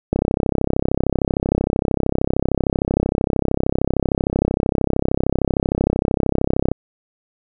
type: click train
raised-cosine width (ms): 2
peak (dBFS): -3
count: 219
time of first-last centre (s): 0.13-6.716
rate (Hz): 33.1
effects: none